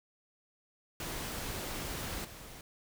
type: noise with level steps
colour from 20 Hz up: pink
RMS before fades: -39 / -49 dBFS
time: 1-2.61 s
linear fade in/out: 2 ms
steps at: 2.24 s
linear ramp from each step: 10 ms
effects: none